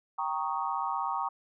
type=chord; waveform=sine; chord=Eb dominant seventh; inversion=first; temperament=equal; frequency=784 / 932.3 / 1108.7 / 1244.5 Hz; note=G5 / Bb5 / Db6 / Eb6; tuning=0 / 0 / 0 / 0 cents; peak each=-35 / -33 / -34 / -37 dBFS; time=0.18-1.29 s; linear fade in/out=10 ms; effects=none